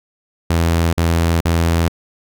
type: tone bursts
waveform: sawtooth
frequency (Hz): 83.5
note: E2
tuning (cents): +23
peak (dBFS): -9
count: 3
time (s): 0.5-1.882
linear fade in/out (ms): 5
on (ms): 430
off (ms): 46
effects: none